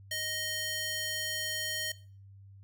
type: tone with high-pass filter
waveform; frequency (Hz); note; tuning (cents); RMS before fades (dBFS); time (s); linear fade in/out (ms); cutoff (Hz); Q
square; 622.3; D#5; 0; -35; 0.11-1.92; 5; 2200; 0.83
effects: noise-tail reverb RT60 0.4 s tail -18 dB re dry + added 98 Hz sine -50 dBFS peak until 2.63 s